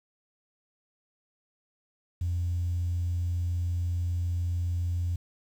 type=tone; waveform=sine; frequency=87.31 Hz; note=F2; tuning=in tune; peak=-25 dBFS; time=2.21-5.16 s; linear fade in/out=5 ms; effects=tanh soft clip ceiling -22 dBFS + 9-bit